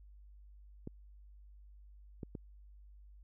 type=clicks; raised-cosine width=3 ms; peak=-29 dBFS; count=3; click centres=0.874 / 2.232 / 2.352 s; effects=added 50 Hz sine -54 dBFS peak until 3.23 s